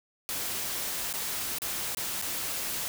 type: noise with dropouts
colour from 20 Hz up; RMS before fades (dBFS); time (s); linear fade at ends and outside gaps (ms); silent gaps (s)
white; -33; 0.29-2.88; 0; 1.128-1.138 / 1.585-1.619 / 1.948-1.971 / 2.215-2.223
effects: none